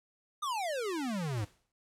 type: exponential sweep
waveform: square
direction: down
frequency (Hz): 1251 to 97.9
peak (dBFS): -33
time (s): 0.42-1.45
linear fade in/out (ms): 10
type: noise with exponential decay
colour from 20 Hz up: pink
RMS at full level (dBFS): -48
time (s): 1.37-1.72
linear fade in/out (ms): 2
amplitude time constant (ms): 76
effects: noise-tail reverb RT60 0.1 s tail -19 dB re dry + low-pass 11000 Hz 12 dB/octave